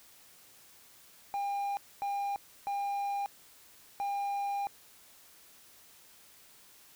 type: tone bursts at uneven times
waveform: triangle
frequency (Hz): 803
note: G5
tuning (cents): +41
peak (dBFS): -29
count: 4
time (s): 1.34-1.77 / 2.02-2.36 / 2.67-3.26 / 4-4.67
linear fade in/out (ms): 0
effects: white hiss -58 dBFS RMS until 6.95 s